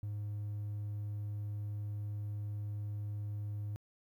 triangle tone, 103.83 Hz, G#2, in tune, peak -34 dBFS, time 0.03-3.76 s, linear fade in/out 0 ms, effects tanh soft clip ceiling -31 dBFS + 12-bit

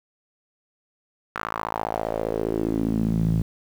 sawtooth tone with band-pass filter sweep, 55 Hz, A1, in tune, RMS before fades -25 dBFS, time 1.35-3.42 s, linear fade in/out 5 ms, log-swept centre 1400 to 140 Hz, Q 3.3, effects 8-bit

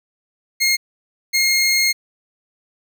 20% pulse tone pair in turn, 2141 / 2141 Hz, C7 / C7, +39 / +39 cents, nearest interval unison, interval 0 cents, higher neither, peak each -9 dBFS, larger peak neither, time 0.6-0.77 / 1.33-1.93 s, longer second, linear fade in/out 20 ms, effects none

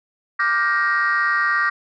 sine chord, G minor seventh, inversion second, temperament just, 1176 / 1411.2 / 1568 / 1881.6 Hz, D6 / F6 / G6 / Bb6, +2 / +18 / 0 / +16 cents, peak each -20 / -23 / -22 / -19 dBFS, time 0.39-1.7 s, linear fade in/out 10 ms, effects tanh soft clip ceiling -11 dBFS

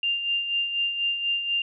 sine tone with tremolo, 2794 Hz, F7, in tune, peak -21 dBFS, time 0.03-1.62 s, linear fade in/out 2 ms, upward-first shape sine, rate 4.1 Hz, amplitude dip 55%, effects none

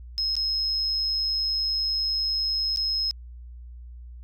triangle tone with dropouts, 5150 Hz, E8, 41 cents flat, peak -20 dBFS, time 0.18-3.11 s, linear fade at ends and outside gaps 0 ms, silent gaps 0.354-0.366 / 2.761-2.772 s, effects tanh soft clip ceiling -21 dBFS + added 60 Hz sine -39 dBFS peak until 4.23 s

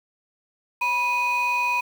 sine tone pair together, 975.9 / 2489 Hz, B5 / D#7, -21 / 0 cents, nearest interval octave + major third, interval 1621 cents, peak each -21 dBFS, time 0.81-1.81 s, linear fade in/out 10 ms, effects tanh soft clip ceiling -17 dBFS + 7-bit

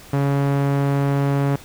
sawtooth tone with low-pass filter, 140 Hz, C#3, 18 cents sharp, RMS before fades -19 dBFS, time 0.13-1.56 s, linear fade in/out 5 ms, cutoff 1700 Hz, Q 0.56, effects pink hiss -43 dBFS RMS until 1.64 s

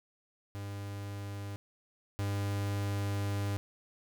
45% pulse tone pair in turn, 100.7 / 100.7 Hz, G2 / G2, +47 / +47 cents, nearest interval unison, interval 0 cents, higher neither, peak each -38 / -31 dBFS, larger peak second, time 0.55-1.56 / 2.19-3.57 s, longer second, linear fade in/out 0 ms, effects none

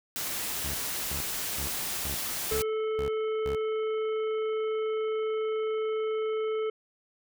white noise, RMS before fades -33 dBFS, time 0.16-2.62 s, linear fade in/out 0 ms
sawtooth tone bursts, 69.6 Hz, C#2, 8 cents sharp, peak -31 dBFS, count 7, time 0.64-3.553 s, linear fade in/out 5 ms, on 99 ms, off 370 ms
harmonic tone, 436.4 Hz, A4, 14 cents flat, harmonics 1 / 3 / 5 / 7, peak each -27 / -40 / -46 / -49 dBFS, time 2.51-6.7 s, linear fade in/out 5 ms
effects none

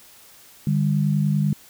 sine tone pair together, 149.83 / 200 Hz, D3 / G3, +35 / +35 cents, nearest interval perfect fourth, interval 500 cents, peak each -19 / -22 dBFS, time 0.67-1.53 s, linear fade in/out 2 ms, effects white hiss -49 dBFS RMS until 1.69 s

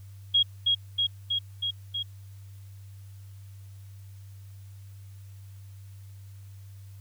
sine tone with echo, 3289 Hz, G#7, 18 cents flat, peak -18 dBFS, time 0.34-0.43 s, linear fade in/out 10 ms, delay 320 ms, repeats 5, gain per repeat -2 dB, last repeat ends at 2.03 s, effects added 98 Hz sine -43 dBFS peak until 7 s + white hiss -62 dBFS RMS until 7 s

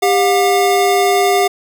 square tone pair together, 397.2 / 717.2 Hz, G4 / F5, +23 / +46 cents, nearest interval minor seventh, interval 1023 cents, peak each -14 dBFS, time 0.02-1.48 s, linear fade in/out 10 ms, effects none

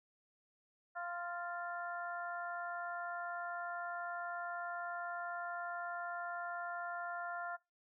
harmonic tone with a mistuned harmonic, 348 Hz, F4, 6 cents flat, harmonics 2 / 3 / 4 / 5, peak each -43 / -49 / -43 / -52 dBFS, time 0.95-7.57 s, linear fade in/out 20 ms, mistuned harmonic 5, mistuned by +27 cents, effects noise-tail reverb RT60 0.2 s tail -20 dB re dry

